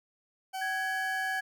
40% pulse tone, 761 Hz, F#5, 48 cents sharp, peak -33 dBFS, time 0.53-1.41 s, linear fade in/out 20 ms
sine tone with pitch glide, 1661.2 to 1670.8 Hz, G#6 to G#6, 0 to +10 cents, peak -31 dBFS, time 0.61-1.41 s, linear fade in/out 10 ms, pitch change +10 cents, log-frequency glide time 0.77-0.83 s
effects none

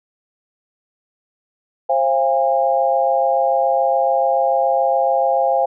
sine tone cluster, 532 / 686 / 813 Hz, C5 / F5 / G#5, +29 / -31 / -37 cents, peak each -18 dBFS, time 1.89-5.66 s, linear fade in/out 10 ms, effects none

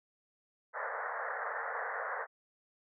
white band-pass noise, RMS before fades -38 dBFS, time 0.73-2.27 s, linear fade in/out 50 ms, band 450 to 1900 Hz, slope 96 dB/octave, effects none

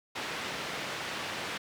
white band-pass noise, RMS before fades -37 dBFS, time 0.15-1.58 s, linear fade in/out 10 ms, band 110 to 2900 Hz, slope 12 dB/octave, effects none

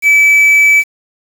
triangle tone with quantisation, 2302 Hz, D7, 35 cents flat, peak -3 dBFS, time 0.02-0.84 s, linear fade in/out 50 ms, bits 5, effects none

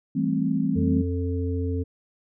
sine chord, A minor seventh, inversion second, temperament just, 165 / 198 / 220 / 264 Hz, E3 / G3 / A3 / C4, +2 / +18 / 0 / +16 cents, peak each -27 / -27 / -28 / -25 dBFS, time 0.15-1.02 s, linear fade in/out 10 ms
harmonic tone, 88.6 Hz, F2, 25 cents sharp, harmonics 1 / 3 / 5, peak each -25 / -30 / -32 dBFS, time 0.75-1.84 s, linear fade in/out 20 ms
effects none

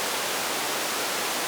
pink band-pass noise, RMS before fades -28 dBFS, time 0-1.47 s, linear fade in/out 0 ms, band 410 to 12000 Hz, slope 12 dB/octave, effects none

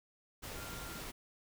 sine tone in noise, 1393 Hz, F6, 5 cents flat, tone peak -51 dBFS, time 0.55-1.01 s, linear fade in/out 20 ms, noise pink, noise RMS -45 dBFS, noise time 0.42-1.12 s, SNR -9 dB, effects none

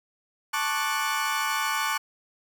30% pulse chord, D major seventh, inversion second, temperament equal with one note detuned, 880 / 1101.7 / 1174.7 / 1480 Hz, A5 / C#6 / D6 / F#6, 0 / -11 / 0 / 0 cents, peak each -28 dBFS, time 0.53-1.98 s, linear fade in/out 10 ms, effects none

